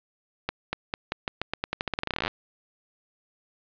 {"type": "accelerating click train", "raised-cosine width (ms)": 0.3, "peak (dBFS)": -11, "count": 26, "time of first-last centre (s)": [0.49, 2.279], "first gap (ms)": 240, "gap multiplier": 0.87, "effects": ["resampled to 11025 Hz", "8-bit"]}